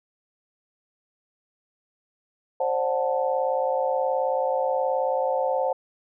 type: chord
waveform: sine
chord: D dominant seventh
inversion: third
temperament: just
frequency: 528.6 / 587.3 / 734.2 / 881 Hz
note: C5 / D5 / F#5 / A5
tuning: +18 / 0 / -14 / +2 cents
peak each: -24 / -30 / -28 / -29 dBFS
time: 2.6-5.73 s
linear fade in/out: 5 ms
effects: none